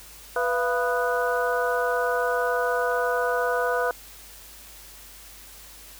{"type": "harmonic tone with a mistuned harmonic", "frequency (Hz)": 246.9, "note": "B3", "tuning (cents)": 0, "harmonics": [2, 3, 4, 5, 6], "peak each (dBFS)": [-25, -28, -31, -31, -28], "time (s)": [0.36, 3.91], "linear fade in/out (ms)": 2, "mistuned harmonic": 3, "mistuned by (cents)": -130, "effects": ["added 50 Hz sine -51 dBFS peak until 5.99 s", "white hiss -46 dBFS RMS until 5.99 s"]}